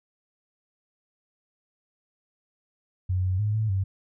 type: tone with pitch steps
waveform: sine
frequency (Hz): 92 / 92.8 / 105.3 / 109.3 / 96.2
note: F#2 / F#2 / G#2 / A2 / G2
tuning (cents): -9 / +6 / +24 / -11 / -32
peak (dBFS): -22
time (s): 3.09-3.84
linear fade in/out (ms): 10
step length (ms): 150
effects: none